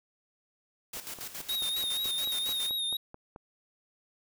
white noise with tremolo, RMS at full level -39 dBFS, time 0.93-2.7 s, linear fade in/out 5 ms, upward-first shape square, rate 7.2 Hz, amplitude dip 65%
click train, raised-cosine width 1 ms, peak -31 dBFS, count 12, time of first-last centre 0.97-3.361 s, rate 4.6 Hz
square tone with vibrato, 3729 Hz, A#7, in tune, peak -30 dBFS, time 1.49-2.97 s, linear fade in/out 5 ms, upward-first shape sine, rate 4.2 Hz, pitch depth 46 cents each way
effects none

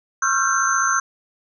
sine tone cluster, 1088 / 1339 / 1394 / 1565 / 6210 Hz, C#6 / E6 / F6 / G6 / G8, -33 / +27 / -4 / -3 / -17 cents, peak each -23 dBFS, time 0.22-1 s, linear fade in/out 5 ms, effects none

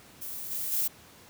violet noise with level steps, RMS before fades -38 / -33 / -28 dBFS, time 0.21-0.88 s, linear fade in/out 10 ms, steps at 0.5 / 0.71 s, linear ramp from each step 20 ms, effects pink hiss -53 dBFS RMS until 1.29 s + high-pass 80 Hz 12 dB/octave

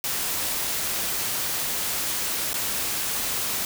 white noise with dropouts, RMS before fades -27 dBFS, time 0.04-3.65 s, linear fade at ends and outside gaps 1 ms, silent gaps 2.532-2.541 s, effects none

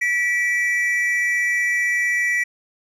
triangle tone pair together, 1947.4 / 2319 Hz, B6 / D7, -25 / -22 cents, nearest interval minor third, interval 303 cents, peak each -17 / -22 dBFS, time 0.01-2.44 s, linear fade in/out 10 ms, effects none

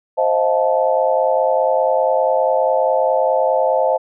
sine chord, F dominant seventh, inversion second, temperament just, 523.8 / 628.6 / 698.5 / 873.1 Hz, C5 / Eb5 / F5 / A5, +2 / +18 / 0 / -14 cents, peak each -17 / -18 / -21 / -20 dBFS, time 0.17-3.98 s, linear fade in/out 20 ms, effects none

